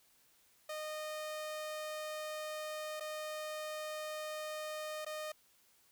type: tone with dropouts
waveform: sawtooth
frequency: 615 Hz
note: D#5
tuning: 20 cents flat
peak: -36 dBFS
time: 0.69-5.32 s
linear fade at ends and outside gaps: 5 ms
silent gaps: 2.999-3.006 / 5.049-5.063 s
effects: white hiss -69 dBFS RMS until 5.91 s